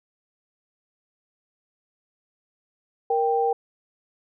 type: tone pair together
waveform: sine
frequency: 467.4 / 786 Hz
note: A#4 / G5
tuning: +5 / +4 cents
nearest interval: major sixth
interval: 899 cents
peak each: -22 dBFS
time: 3.1-3.53 s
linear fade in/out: 5 ms
effects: none